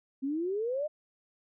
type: exponential sweep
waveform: sine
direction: up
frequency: 261.6 to 624 Hz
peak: -29 dBFS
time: 0.22-0.88 s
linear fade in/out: 20 ms
effects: none